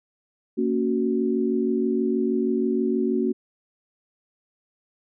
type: chord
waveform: sine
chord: F# major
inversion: first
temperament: just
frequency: 231.2 / 277.5 / 370 Hz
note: A#3 / C#4 / F#4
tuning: -14 / +2 / 0 cents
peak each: -24 / -26 / -24 dBFS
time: 0.57-3.33 s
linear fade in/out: 20 ms
effects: none